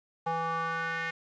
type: tone with band-pass filter sweep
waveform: square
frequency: 164.8 Hz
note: E3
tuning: in tune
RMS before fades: -32 dBFS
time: 0.26-1.11 s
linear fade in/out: 10 ms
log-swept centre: 870 to 1900 Hz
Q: 3.4
effects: resampled to 16000 Hz + 10-bit